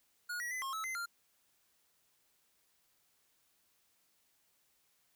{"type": "tone with pitch steps", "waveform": "square", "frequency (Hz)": [1444, 1919, 2019, 1076, 1300, 2064, 1392], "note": ["F#6", "A#6", "B6", "C6", "E6", "C7", "F6"], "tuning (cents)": [-43, 50, 38, 48, -24, -24, -6], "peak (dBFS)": -38, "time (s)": [0.29, 1.06], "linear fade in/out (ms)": 10, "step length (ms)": 110, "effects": ["white hiss -74 dBFS RMS until 5.15 s"]}